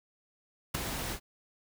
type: noise with ADSR envelope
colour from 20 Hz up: pink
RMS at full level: -28 dBFS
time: 0.74-1.2 s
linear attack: 11 ms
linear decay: 5 ms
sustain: -8 dB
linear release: 77 ms
effects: none